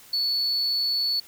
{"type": "tone", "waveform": "sine", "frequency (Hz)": 4435, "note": "C#8", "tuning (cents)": 0, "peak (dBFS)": -20, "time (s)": [0.13, 1.2], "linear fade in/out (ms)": 5, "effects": ["tanh soft clip ceiling -20 dBFS", "white hiss -50 dBFS RMS until 1.27 s"]}